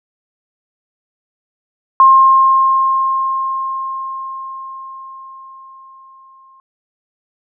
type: tone with exponential decay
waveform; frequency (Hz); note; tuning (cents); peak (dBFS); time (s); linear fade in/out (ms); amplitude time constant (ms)
sine; 1064; C6; +29; -3; 2-6.6; 1; 1000
effects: none